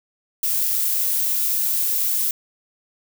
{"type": "noise", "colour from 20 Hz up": "violet", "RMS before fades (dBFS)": -21, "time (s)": [0.43, 2.31], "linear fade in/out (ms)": 2, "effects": []}